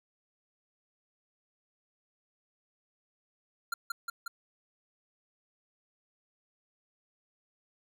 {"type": "tone with echo", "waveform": "square", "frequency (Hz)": 1387, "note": "F6", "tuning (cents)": -12, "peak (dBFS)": -30, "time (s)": [3.72, 3.74], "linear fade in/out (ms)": 5, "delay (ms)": 180, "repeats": 3, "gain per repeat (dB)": -2, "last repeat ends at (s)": 4.28, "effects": []}